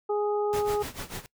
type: harmonic tone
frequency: 415.3 Hz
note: G#4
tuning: in tune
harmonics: 1 / 2 / 3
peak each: -25 / -31 / -38 dBFS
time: 0.09-0.83 s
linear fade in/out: 10 ms
type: noise with tremolo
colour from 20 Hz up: pink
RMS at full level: -35 dBFS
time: 0.53-1.26 s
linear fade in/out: 0 ms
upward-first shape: sine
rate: 6.8 Hz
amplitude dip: 85%
effects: noise-tail reverb RT60 0.1 s tail -22 dB re dry